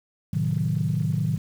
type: chord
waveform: sine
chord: A diminished seventh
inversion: none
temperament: equal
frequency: 110 / 130.81 / 155.56 / 185 Hz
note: A2 / C3 / Eb3 / Gb3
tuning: 0 / 0 / 0 / 0 cents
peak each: -27 / -28 / -24 / -29 dBFS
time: 0.33-1.38 s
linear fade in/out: 5 ms
effects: tanh soft clip ceiling -13 dBFS + 8-bit